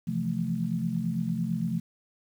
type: chord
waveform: sine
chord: F major seventh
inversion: second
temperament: equal with one note detuned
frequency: 130.81 / 164.81 / 173.71 / 220 Hz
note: C3 / E3 / F3 / A3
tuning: 0 / 0 / -9 / 0 cents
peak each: -35 / -34 / -30 / -31 dBFS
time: 0.07-1.8 s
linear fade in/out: 10 ms
effects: 9-bit